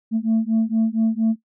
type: beating tone pair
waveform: sine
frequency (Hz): 221.2 / 225.5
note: A3 / A3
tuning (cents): +9 / +43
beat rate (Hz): 4.3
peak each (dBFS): -18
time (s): 0.11-1.36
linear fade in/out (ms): 50
effects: noise-tail reverb RT60 0.1 s tail -17 dB re dry + tanh soft clip ceiling -13 dBFS